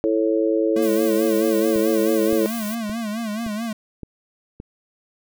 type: chord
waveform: sine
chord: A major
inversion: second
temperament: just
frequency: 330 / 440 / 550 Hz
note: E4 / A4 / C#5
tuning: +2 / 0 / -14 cents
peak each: -20 / -21 / -23 dBFS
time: 0.04-2.46 s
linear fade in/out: 0 ms
type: tone with vibrato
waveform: square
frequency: 220 Hz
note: A3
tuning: in tune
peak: -25 dBFS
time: 0.76-3.73 s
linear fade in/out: 5 ms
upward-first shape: sine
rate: 4.6 Hz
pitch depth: 110 cents each way
type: noise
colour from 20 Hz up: blue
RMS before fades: -34 dBFS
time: 0.82-2.75 s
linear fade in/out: 5 ms
type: click train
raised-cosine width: 3 ms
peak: -21 dBFS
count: 6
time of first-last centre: 1.76-4.601 s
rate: 1.76 Hz
effects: none